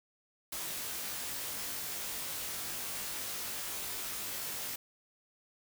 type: noise with comb filter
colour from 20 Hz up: white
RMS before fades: -39 dBFS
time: 0.52-4.76 s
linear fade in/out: 5 ms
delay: 20 ms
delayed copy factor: +0.75
effects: none